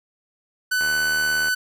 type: tone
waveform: 45% pulse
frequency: 1500 Hz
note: F#6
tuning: 23 cents sharp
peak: -19 dBFS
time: 0.71-1.55 s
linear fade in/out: 10 ms
type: click train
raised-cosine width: 0.5 ms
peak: -19 dBFS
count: 53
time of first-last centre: 0.81-1.484 s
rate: 77.2 Hz
effects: none